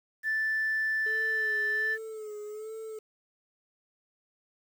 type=tone; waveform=sine; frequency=1760 Hz; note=A6; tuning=in tune; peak=-25 dBFS; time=0.23-1.98 s; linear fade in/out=50 ms
type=tone with vibrato; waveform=triangle; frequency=430.8 Hz; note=A4; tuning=37 cents flat; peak=-35 dBFS; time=1.06-2.99 s; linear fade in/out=5 ms; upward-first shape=sine; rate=1.3 Hz; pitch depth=51 cents each way
effects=tanh soft clip ceiling -22 dBFS + 9-bit